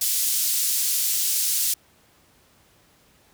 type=band-pass noise; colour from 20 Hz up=white; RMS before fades=-23 dBFS; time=0.01-1.74 s; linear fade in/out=5 ms; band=4700 to 16000 Hz; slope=12 dB/octave; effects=pink hiss -58 dBFS RMS until 3.33 s + high-pass 60 Hz 12 dB/octave